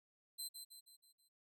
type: tone with echo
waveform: 20% pulse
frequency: 4086 Hz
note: C8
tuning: 42 cents flat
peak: -37 dBFS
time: 0.38-0.49 s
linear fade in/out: 20 ms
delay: 160 ms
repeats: 5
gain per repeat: -6 dB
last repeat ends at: 1.29 s
effects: none